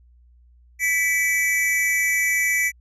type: tone pair together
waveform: square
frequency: 1975.5 / 2297 Hz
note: B6 / D7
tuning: 0 / -39 cents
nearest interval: minor third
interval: 261 cents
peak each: -22 / -22 dBFS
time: 0.79-2.72 s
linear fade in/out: 50 ms
effects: added 60 Hz sine -50 dBFS peak until 2.8 s + resampled to 32000 Hz